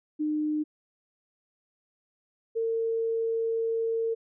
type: tone pair in turn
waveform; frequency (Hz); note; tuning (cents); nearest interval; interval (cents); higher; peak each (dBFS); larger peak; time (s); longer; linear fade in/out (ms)
sine; 303.8 / 454.2; D#4 / A#4; -41 / -45; perfect fifth; 696; second; -25; neither; 0.19-0.64 / 2.55-4.15; second; 20
effects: none